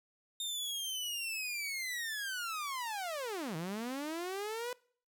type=linear two-way sweep; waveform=sawtooth; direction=down then up; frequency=3665 to 153.3 to 501 Hz; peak=-33 dBFS; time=0.4-4.73 s; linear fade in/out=2 ms; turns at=3.56 s; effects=noise-tail reverb RT60 0.5 s tail -23 dB re dry